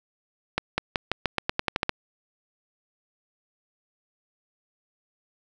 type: accelerating click train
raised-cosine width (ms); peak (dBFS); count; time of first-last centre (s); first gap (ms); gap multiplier
0.3; -7; 12; 0.58-1.894; 200; 0.89
effects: none